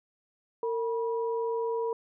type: tone pair together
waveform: sine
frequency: 457.3 / 969 Hz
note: A#4 / B5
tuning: -33 / -33 cents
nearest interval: octave + minor second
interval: 1300 cents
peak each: -28 / -35 dBFS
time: 0.63-1.93 s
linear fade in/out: 2 ms
effects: none